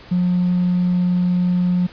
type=tone with hard clipping; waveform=sine; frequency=179 Hz; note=F3; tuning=43 cents sharp; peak=-15 dBFS; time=0.11-1.87 s; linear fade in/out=10 ms; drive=1 dB; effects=pink hiss -42 dBFS RMS until 1.92 s + resampled to 11025 Hz